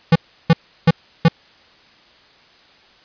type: tone bursts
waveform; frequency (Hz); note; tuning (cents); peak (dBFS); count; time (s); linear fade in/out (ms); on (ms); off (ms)
square; 164.81; E3; 0; -8; 4; 0.12-1.284; 5; 36; 340
effects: white hiss -50 dBFS RMS until 3.04 s + resampled to 11025 Hz